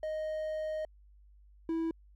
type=tone pair in turn; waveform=triangle; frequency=622.3 / 327.3 Hz; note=D#5 / E4; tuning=0 / -12 cents; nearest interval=major seventh; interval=1112 cents; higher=first; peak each=-31 / -28 dBFS; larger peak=second; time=0.03-0.85 / 1.69-1.91 s; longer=first; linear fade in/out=2 ms; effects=added 50 Hz sine -56 dBFS peak until 2.15 s